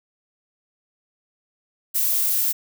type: noise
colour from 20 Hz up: violet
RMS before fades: -21 dBFS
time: 1.94-2.53 s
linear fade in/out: 20 ms
effects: none